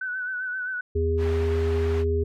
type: tone with vibrato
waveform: sine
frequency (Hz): 1500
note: F#6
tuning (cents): +23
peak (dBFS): -27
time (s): 0.01-0.81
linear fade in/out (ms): 5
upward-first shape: sine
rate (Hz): 7.6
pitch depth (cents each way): 42
type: harmonic tone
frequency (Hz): 81.4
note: E2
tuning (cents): -21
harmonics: 1 / 3 / 5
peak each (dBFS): -23 / -35 / -24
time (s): 0.95-2.24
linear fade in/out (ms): 10
type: band-pass noise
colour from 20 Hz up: white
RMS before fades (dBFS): -40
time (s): 1.17-2.05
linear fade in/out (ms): 50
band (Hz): 260 to 1800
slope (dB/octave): 12
effects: none